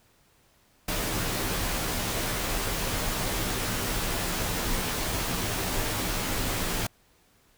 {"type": "noise with comb filter", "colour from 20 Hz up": "pink", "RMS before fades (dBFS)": -29, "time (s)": [0.88, 6.87], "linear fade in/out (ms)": 5, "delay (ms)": 14, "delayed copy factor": -0.6, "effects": ["pink hiss -63 dBFS RMS until 7.57 s"]}